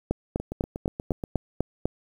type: two click trains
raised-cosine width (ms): 2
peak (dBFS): -18 / -10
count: 9 / 8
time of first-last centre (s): 0.4-1.358 / 0.11-1.856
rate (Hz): 8.35 / 4.01
effects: 8-bit